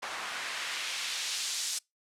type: noise with band-pass filter sweep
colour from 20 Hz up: white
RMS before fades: -35 dBFS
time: 0.02-1.79 s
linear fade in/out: 10 ms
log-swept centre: 1100 to 6500 Hz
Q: 0.97
effects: noise-tail reverb RT60 0.2 s tail -26 dB re dry + low-pass 10000 Hz 12 dB/octave